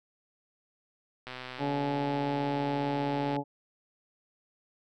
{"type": "click train", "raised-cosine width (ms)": 0.3, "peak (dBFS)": -24, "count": 267, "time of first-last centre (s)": [1.27, 3.364], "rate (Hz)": 127}
{"type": "harmonic tone", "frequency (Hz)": 142.1, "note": "C#3", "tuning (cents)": 43, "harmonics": [1, 2, 3, 4, 5, 6], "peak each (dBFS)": [-36, -32, -37, -37, -42, -34], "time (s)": [1.58, 3.44], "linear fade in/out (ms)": 50}
{"effects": []}